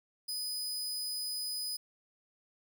sawtooth tone, 4990 Hz, D#8, 4 cents sharp, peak -32 dBFS, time 0.28-1.77 s, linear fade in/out 10 ms, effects none

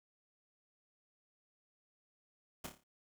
pink noise with echo, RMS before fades -43 dBFS, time 2.64-2.67 s, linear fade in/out 5 ms, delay 28 ms, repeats 6, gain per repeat -6 dB, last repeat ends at 2.838 s, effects none

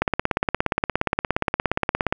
click train, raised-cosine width 0.5 ms, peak -4 dBFS, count 37, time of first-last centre 0.02-2.125 s, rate 17.1 Hz, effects none

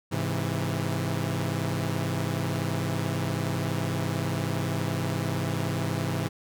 sawtooth chord, Ab augmented, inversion none, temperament equal with one note detuned, 103.83 / 132.95 / 164.81 Hz, Ab2 / C3 / E3, 0 / +28 / 0 cents, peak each -27 dBFS, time 0.11-6.29 s, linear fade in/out 20 ms, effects none

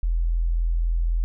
sine tone, 41.94 Hz, E1, 31 cents sharp, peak -19 dBFS, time 0.03-1.24 s, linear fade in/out 0 ms, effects none

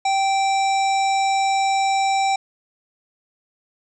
harmonic tone, 780 Hz, G5, 9 cents flat, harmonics 1 / 3 / 5 / 7 / 9 / 10, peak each -17 / -27 / -31 / -34 / -36 / -37 dBFS, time 0.05-2.36 s, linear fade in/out 5 ms, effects none

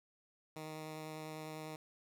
10% pulse tone with vibrato, 156 Hz, D#3, 5 cents sharp, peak -36 dBFS, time 0.56-1.76 s, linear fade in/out 2 ms, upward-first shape sine, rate 10 Hz, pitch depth 9 cents each way, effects none

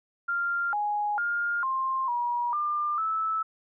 sine tone with pitch steps, 1393 / 831 / 1411 / 1056 / 960 / 1197 / 1309 Hz, F6 / G#5 / F6 / C6 / B5 / D6 / E6, -5 / +1 / +17 / +16 / -49 / +33 / -13 cents, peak -25 dBFS, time 0.28-3.43 s, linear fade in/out 10 ms, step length 450 ms, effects none

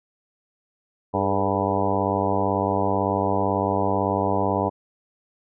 harmonic tone with a mistuned harmonic, 98 Hz, G2, in tune, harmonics 1 / 2 / 3 / 4 / 5 / 6 / 7 / 8 / 9 / 10, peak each -29 / -29 / -29 / -29 / -29 / -29 / -29 / -29 / -29 / -29 dBFS, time 1.13-4.7 s, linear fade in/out 20 ms, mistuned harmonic 4, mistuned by +56 cents, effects none

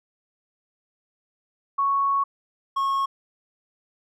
sine / triangle tone pair in turn, 1108.7 / 1093.4 Hz, C#6 / C#6, 0 / -24 cents, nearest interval unison, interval 24 cents, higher first, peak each -19 dBFS, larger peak neither, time 1.78-2.24 / 2.76-3.06 s, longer first, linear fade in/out 10 ms, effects none

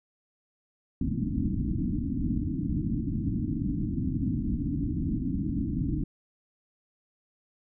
white low-pass noise, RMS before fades -29 dBFS, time 1.01-6.04 s, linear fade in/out 5 ms, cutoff 310 Hz, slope 96 dB/octave, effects none

